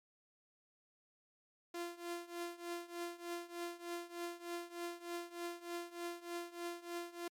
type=tone with tremolo; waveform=sawtooth; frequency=345.1 Hz; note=F4; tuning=21 cents flat; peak=-35 dBFS; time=1.74-7.28 s; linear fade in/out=5 ms; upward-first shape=triangle; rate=3.3 Hz; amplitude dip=90%; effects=MP3 64 kbps